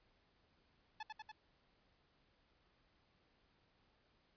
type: tone with echo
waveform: sawtooth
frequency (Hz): 865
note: A5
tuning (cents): -30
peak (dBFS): -40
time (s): 1-1.03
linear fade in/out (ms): 5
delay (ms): 96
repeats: 3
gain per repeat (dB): -2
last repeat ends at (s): 1.318
effects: pink hiss -75 dBFS RMS until 4.36 s + resampled to 11025 Hz